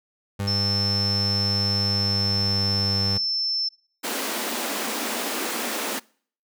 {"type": "tone with pitch glide", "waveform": "30% pulse", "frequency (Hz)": [100, 98.06], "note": ["G2", "G2"], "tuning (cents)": [35, 1], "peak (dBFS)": -22, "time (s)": [0.39, 3.18], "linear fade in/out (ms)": 10, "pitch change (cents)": -34, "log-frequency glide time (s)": [1.83, 3.02]}
{"type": "tone", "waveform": "sine", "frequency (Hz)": 5320, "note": "E8", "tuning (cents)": 15, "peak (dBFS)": -22, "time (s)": [0.47, 3.69], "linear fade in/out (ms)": 10}
{"type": "high-pass noise", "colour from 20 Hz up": "pink", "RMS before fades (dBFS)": -28, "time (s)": [4.03, 6], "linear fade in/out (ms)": 20, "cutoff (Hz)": 210, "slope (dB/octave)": 96}
{"effects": ["noise-tail reverb RT60 0.5 s tail -24 dB re dry"]}